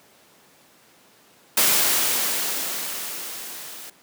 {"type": "noise with level ramp", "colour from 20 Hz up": "white", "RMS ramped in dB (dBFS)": [-17, -39], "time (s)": [1.57, 3.9], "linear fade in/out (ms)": 5, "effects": ["pink hiss -54 dBFS RMS until 4.02 s", "high-pass 200 Hz 12 dB/octave"]}